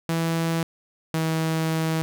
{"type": "tone pair in turn", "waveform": "sawtooth", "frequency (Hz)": [164.81, 160.77], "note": ["E3", "E3"], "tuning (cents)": [0, -43], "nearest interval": "unison", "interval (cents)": 43, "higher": "first", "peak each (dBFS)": -18, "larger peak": "neither", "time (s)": [[0.09, 0.63], [1.14, 2.02]], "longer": "second", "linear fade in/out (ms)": 0, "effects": []}